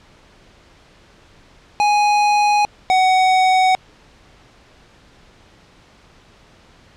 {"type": "tone pair in turn", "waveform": "square", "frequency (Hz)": [830.6, 748.1], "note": ["G#5", "F#5"], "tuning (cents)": [0, 19], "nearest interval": "major second", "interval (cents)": 181, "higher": "first", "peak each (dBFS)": [-13, -12], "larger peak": "second", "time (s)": [[1.8, 2.65], [2.9, 3.75]], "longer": "neither", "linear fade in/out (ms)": 0, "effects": ["pink hiss -49 dBFS RMS until 6.96 s", "low-pass 5000 Hz 12 dB/octave"]}